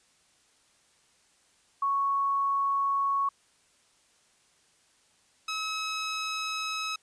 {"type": "tone pair in turn", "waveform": ["sine", "15% pulse"], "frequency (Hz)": [1108.7, 1284.5], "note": ["C#6", "E6"], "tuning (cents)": [0, -45], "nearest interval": "minor third", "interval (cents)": 255, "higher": "second", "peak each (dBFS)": -24, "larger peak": "neither", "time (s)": [[1.82, 3.29], [5.48, 6.96]], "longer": "second", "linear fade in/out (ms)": 5, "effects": ["white hiss -65 dBFS RMS until 7.02 s", "resampled to 22050 Hz"]}